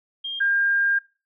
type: tone pair in turn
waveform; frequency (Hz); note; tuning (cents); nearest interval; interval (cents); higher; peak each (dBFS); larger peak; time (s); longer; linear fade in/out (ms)
sine; 3212 / 1606; G7 / G6; +41 / +41; octave; 1200; first; -26 / -18; second; 0.24-0.4 / 0.4-0.99; second; 10
effects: noise-tail reverb RT60 0.3 s tail -19 dB re dry